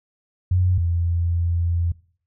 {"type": "tone pair in turn", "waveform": "sine", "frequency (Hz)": [90.9, 85.41], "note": ["F#2", "F2"], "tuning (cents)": [-30, -38], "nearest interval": "minor second", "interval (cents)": 108, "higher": "first", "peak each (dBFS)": [-15, -18], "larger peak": "first", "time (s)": [[0.51, 0.78], [0.78, 1.92]], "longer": "second", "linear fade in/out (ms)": 5, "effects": ["noise-tail reverb RT60 0.5 s tail -22 dB re dry"]}